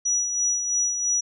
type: tone with tremolo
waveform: sine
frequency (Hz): 5850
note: F#8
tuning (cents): -21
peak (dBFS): -19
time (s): 0.05-1.21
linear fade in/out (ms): 10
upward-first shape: sine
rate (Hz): 3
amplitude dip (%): 50
effects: none